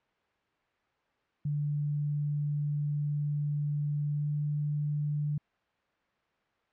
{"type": "tone with pitch glide", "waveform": "sine", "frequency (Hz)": [146.83, 147.85], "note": ["D3", "D3"], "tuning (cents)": [0, 12], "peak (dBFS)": -28, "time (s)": [1.45, 5.38], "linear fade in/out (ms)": 5, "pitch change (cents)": 12, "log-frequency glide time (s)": [4.15, 4.28], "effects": ["white hiss -72 dBFS RMS until 6.72 s", "low-pass 2000 Hz 12 dB/octave"]}